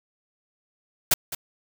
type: noise with echo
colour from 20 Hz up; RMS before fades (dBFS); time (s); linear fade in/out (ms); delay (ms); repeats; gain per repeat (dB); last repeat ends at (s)
white; -18; 1.11-1.14; 5; 210; 1; -13; 1.35
effects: none